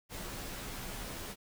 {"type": "noise with comb filter", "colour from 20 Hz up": "pink", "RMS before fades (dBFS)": -42, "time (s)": [0.09, 1.36], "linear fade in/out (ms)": 50, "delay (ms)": 13, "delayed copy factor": -0.55, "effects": []}